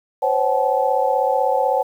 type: tone cluster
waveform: sine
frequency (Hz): 514 / 550 / 759 / 861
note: C5 / C#5 / F#5 / A5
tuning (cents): -31 / -14 / +44 / -38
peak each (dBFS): -21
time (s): 0.22-1.83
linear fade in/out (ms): 10
effects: 8-bit